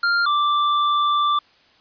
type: tone pair in turn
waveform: square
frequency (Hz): 1396.9 / 1174.6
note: F6 / D6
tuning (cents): 0 / 0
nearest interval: minor third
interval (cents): 300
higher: first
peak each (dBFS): -17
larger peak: neither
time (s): 0.03-0.26 / 0.26-1.39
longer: second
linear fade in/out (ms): 5
effects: white hiss -55 dBFS RMS until 1.8 s + resampled to 11025 Hz